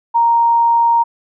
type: tone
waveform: sine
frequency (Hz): 932.3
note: A#5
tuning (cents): 0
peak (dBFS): -9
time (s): 0.14-1.04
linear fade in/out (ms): 20
effects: none